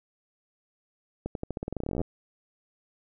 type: accelerating click train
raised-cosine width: 2 ms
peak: -18 dBFS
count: 21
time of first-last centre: 1.26-2.015 s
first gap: 92 ms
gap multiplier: 0.89
effects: none